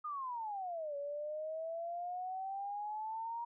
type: exponential two-way sweep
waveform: sine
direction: down then up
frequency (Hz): 1244.5 to 564 to 947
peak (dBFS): -38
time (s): 0.04-3.45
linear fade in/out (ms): 10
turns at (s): 0.96
effects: none